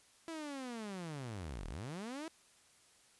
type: linear two-way sweep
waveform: sawtooth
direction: down then up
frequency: 333.5 to 34.77 to 333.5 Hz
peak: -38 dBFS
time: 0.28-2.28 s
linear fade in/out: 0 ms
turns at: 1.67 s
effects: white hiss -66 dBFS RMS until 3.19 s + resampled to 24000 Hz

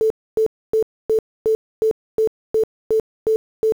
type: tone bursts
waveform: sine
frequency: 440 Hz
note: A4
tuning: in tune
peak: -13 dBFS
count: 11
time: 0.01-3.722 s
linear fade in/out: 0 ms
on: 92 ms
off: 270 ms
effects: 7-bit

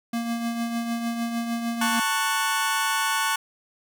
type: tone with tremolo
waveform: square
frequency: 233.1 Hz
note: A#3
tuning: in tune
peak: -24 dBFS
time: 0.13-2 s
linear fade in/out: 5 ms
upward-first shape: triangle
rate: 6.6 Hz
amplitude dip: 50%
type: chord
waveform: sawtooth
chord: F# minor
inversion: first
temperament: just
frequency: 888 / 1110 / 1480 Hz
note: A5 / C#6 / F#6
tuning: +16 / +2 / 0 cents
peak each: -23 dBFS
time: 1.81-3.36 s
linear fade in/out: 5 ms
effects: none

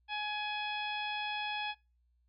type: harmonic tone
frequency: 840 Hz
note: G#5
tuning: 19 cents sharp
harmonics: 1 / 2 / 3 / 4 / 5 / 6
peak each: -38 / -42 / -39 / -41 / -52 / -54 dBFS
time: 0.08-1.75 s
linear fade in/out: 50 ms
effects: noise-tail reverb RT60 0.3 s tail -25 dB re dry + added 60 Hz sine -69 dBFS peak until 2.28 s

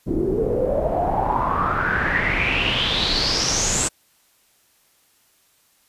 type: noise with low-pass filter sweep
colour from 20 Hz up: pink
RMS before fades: -21 dBFS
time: 0.06-3.89 s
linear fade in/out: 20 ms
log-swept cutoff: 320 to 8000 Hz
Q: 8
effects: white hiss -60 dBFS RMS until 5.88 s + resampled to 32000 Hz

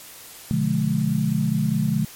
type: chord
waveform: sine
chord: B diminished seventh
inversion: none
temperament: just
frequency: 123.47 / 148.16 / 177.8 / 213.4 Hz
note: B2 / D3 / F3 / Ab3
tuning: 0 / +16 / +31 / +47 cents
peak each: -27 / -23 / -25 / -23 dBFS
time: 0.51-2.05 s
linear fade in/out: 0 ms
effects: white hiss -42 dBFS RMS until 2.15 s + MP3 64 kbps

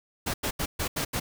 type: noise bursts at uneven times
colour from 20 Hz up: pink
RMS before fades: -29 dBFS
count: 6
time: 0.26-0.34 / 0.43-0.51 / 0.59-0.66 / 0.79-0.88 / 0.96-1.05 / 1.13-1.2 s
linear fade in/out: 10 ms
effects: none

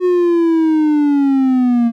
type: linear sweep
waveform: triangle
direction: down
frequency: 365.3 to 230 Hz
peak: -8 dBFS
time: 0-1.92 s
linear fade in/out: 50 ms
effects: none

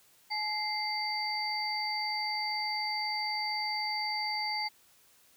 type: tone cluster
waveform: sine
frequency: 851 / 2092 / 4622 Hz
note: G#5 / C7 / D8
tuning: +42 / -1 / -28 cents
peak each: -35 / -36 / -34 dBFS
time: 0.3-4.69 s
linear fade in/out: 20 ms
effects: white hiss -63 dBFS RMS until 5.36 s

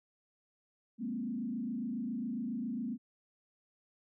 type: tone with frequency modulation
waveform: sine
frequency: 235.4 Hz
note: A#3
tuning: 17 cents sharp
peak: -34 dBFS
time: 0.98-2.98 s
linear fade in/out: 50 ms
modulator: 27.3 Hz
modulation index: 1.2
effects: none

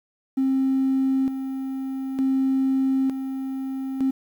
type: tone with tremolo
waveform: triangle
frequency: 266.1 Hz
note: C4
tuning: 29 cents sharp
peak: -15 dBFS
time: 0.37-4.11 s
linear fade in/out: 10 ms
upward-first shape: square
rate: 0.55 Hz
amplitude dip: 65%
effects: tanh soft clip ceiling -15 dBFS + 9-bit

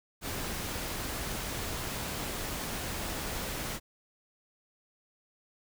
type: noise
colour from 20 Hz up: pink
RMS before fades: -36 dBFS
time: 0.21-3.8 s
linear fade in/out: 50 ms
effects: none

